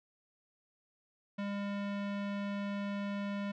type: tone with low-pass filter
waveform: square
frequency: 201.5 Hz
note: G3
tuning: 48 cents sharp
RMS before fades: -37 dBFS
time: 1.38-3.52 s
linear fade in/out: 10 ms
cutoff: 2800 Hz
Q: 1.1
effects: none